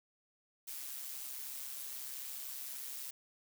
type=noise with amplitude modulation; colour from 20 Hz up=blue; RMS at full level=-42 dBFS; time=0.67-3.11 s; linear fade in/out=10 ms; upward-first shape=sine; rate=133 Hz; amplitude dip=50%; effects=none